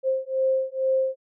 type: beating tone pair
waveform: sine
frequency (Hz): 526 / 528.2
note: C5 / C5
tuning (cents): +9 / +16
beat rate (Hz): 2.2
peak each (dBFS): -24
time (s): 0.03-1.16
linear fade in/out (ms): 50
effects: none